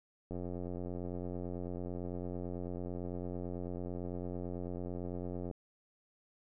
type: click train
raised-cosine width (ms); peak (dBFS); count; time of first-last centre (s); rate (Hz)
2; -28; 464; 0.31-5.512; 89
effects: none